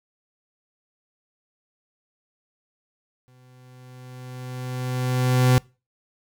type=tone with exponential growth; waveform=40% pulse; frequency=126.7 Hz; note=B2; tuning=45 cents sharp; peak=-13 dBFS; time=3.28-5.58 s; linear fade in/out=0 ms; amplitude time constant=500 ms; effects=noise-tail reverb RT60 0.3 s tail -24 dB re dry